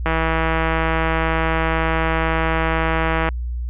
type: click train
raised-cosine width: 0.5 ms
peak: -5 dBFS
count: 524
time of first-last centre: 0.06-3.288 s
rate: 162 Hz
effects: added 60 Hz sine -22 dBFS peak until 3.69 s + resampled to 8000 Hz